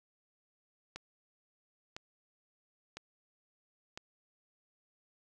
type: click train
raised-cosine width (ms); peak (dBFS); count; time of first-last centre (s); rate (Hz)
0.2; -25; 4; 0.96-3.975; 0.995
effects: none